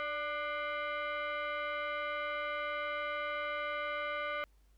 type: tone with frequency modulation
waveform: sine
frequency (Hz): 307.3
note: D#4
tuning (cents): -21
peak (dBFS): -34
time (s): 0-4.44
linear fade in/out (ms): 0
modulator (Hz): 893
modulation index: 2.3
effects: added 50 Hz sine -62 dBFS peak until 4.77 s + pink hiss -75 dBFS RMS until 4.77 s